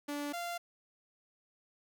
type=tone pair in turn; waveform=sawtooth; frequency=290 / 692.7 Hz; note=D4 / F5; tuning=-22 / -14 cents; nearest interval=octave + minor third; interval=1508 cents; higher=second; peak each=-32 / -33 dBFS; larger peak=first; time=0.08-0.33 / 0.33-0.58 s; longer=neither; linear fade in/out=10 ms; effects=10-bit

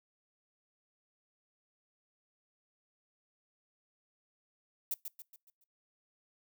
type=noise with echo; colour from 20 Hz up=violet; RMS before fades=-34 dBFS; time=4.91-4.94 s; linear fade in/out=2 ms; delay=140 ms; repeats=5; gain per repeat=-7 dB; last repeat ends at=5.64 s; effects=noise-tail reverb RT60 0.2 s tail -23 dB re dry

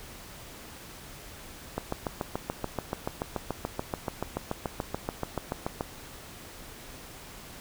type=click train; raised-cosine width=1 ms; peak=-15 dBFS; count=29; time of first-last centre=1.78-5.809 s; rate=6.95 Hz; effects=pink hiss -46 dBFS RMS until 7.6 s

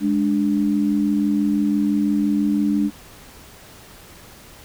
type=tone pair together; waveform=sine; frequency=207.7 / 293.7 Hz; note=G#3 / D4; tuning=0 / 0 cents; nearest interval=tritone; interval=600 cents; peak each=-19 dBFS; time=0-2.91 s; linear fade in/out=50 ms; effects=pink hiss -44 dBFS RMS until 4.64 s

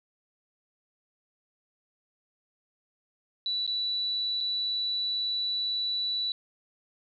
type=tone with dropouts; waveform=sine; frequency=3951 Hz; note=B7; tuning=in tune; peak=-27 dBFS; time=3.46-6.32 s; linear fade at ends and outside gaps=1 ms; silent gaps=3.665-3.676 / 4.405-4.409 s; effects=none

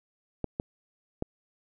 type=clicks; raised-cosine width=2 ms; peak=-16 dBFS; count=3; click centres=0.443 / 0.599 / 1.224 s; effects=none

